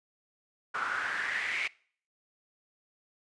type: noise with band-pass filter sweep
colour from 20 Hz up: pink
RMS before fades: -33 dBFS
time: 0.74-1.68 s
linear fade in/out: 10 ms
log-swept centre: 1300 to 2300 Hz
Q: 6.4
effects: noise-tail reverb RT60 0.5 s tail -23 dB re dry + resampled to 22050 Hz